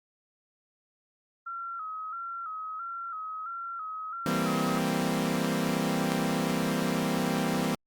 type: tone with vibrato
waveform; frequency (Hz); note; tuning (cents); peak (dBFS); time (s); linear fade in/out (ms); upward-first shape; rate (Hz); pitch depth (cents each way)
sine; 1318.5; E6; 0; -34; 1.46-4.79; 10; square; 1.5; 62
type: chord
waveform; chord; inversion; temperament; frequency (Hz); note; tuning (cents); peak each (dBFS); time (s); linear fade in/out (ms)
sawtooth; C dominant seventh; first; equal; 164.81 / 196 / 233.1 / 261.6; E3 / G3 / Bb3 / C4; 0 / 0 / 0 / 0; -28; 4.26-7.75; 2
effects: Opus 48 kbps